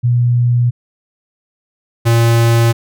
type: tone pair in turn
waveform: sine / square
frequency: 121.2 / 116.19 Hz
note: B2 / A#2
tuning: -32 / -5 cents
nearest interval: minor second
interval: 73 cents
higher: first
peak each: -9 dBFS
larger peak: neither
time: 0.03-0.71 / 2.05-2.73 s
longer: neither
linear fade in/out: 20 ms
effects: none